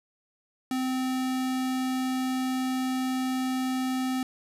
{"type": "tone", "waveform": "square", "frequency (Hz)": 258.3, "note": "C4", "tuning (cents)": -22, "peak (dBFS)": -27, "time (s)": [0.71, 4.23], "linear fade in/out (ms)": 2, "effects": ["resampled to 32000 Hz", "9-bit"]}